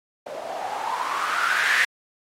violet noise with low-pass filter sweep, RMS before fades -25 dBFS, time 0.26-1.85 s, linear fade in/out 5 ms, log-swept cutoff 570 to 1900 Hz, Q 6.3, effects AAC 48 kbps

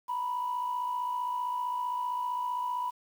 sine tone pair together, 932.4 / 987.8 Hz, A#5 / B5, 0 / 0 cents, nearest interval minor second, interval 100 cents, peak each -37 / -29 dBFS, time 0.08-2.91 s, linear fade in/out 20 ms, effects tanh soft clip ceiling -25 dBFS + 9-bit

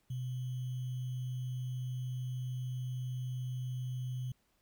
sine tone with sample-and-hold, 126.6 Hz, B2, 43 cents sharp, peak -35 dBFS, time 0.1-4.32 s, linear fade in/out 5 ms, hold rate 3150 Hz, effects pink hiss -75 dBFS RMS until 4.61 s

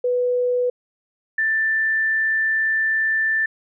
sine tone pair in turn, 493.9 / 1771.3 Hz, B4 / A6, 0 / +11 cents, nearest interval octave + minor seventh, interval 2211 cents, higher second, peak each -17 dBFS, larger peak neither, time 0.04-0.7 / 1.38-3.46 s, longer second, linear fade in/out 5 ms, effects none

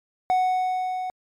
triangle tone with level ramp, 740 Hz, F#5, in tune, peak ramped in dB -15 to -25 dBFS, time 0.3-1.1 s, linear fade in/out 0 ms, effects MP3 96 kbps

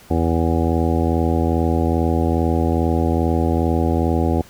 harmonic tone, 82.41 Hz, E2, in tune, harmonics 1 / 2 / 3 / 4 / 5 / 6 / 7 / 9 / 10, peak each -19 / -25 / -22 / -23 / -27 / -27 / -30 / -27 / -31 dBFS, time 0.1-4.42 s, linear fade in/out 10 ms, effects pink hiss -46 dBFS RMS until 4.49 s

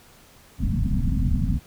pink low-pass noise, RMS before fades -22 dBFS, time 0.58-1.6 s, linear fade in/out 50 ms, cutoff 260 Hz, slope 96 dB/octave, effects pink hiss -52 dBFS RMS until 1.66 s

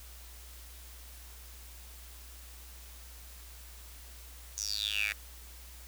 10% pulse tone with high-pass filter sweep, 103.83 Hz, G#2, in tune, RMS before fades -34 dBFS, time 4.57-5.13 s, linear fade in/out 10 ms, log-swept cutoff 6400 to 2000 Hz, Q 9.8, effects added 60 Hz sine -49 dBFS peak until 5.87 s + white hiss -53 dBFS RMS until 5.87 s

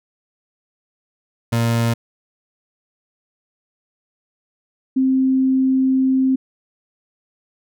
30% pulse / sine tone pair in turn, 116.3 / 262.8 Hz, A#2 / C4, -4 / +8 cents, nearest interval octave + major second, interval 1412 cents, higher second, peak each -13 dBFS, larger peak neither, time 1.52-1.94 / 4.96-6.36 s, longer second, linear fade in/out 10 ms, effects none

